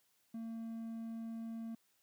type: tone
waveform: triangle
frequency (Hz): 226.9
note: A#3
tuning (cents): -47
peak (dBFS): -39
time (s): 0.34-1.75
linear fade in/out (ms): 5
effects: white hiss -75 dBFS RMS until 2.02 s + high-pass 80 Hz 12 dB/octave